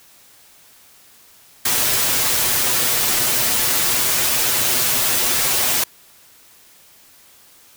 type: noise with comb filter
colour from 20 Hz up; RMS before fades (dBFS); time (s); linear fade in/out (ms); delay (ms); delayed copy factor
white; -18; 1.65-5.84; 5; 8.1; +0.95
effects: white hiss -49 dBFS RMS until 7.76 s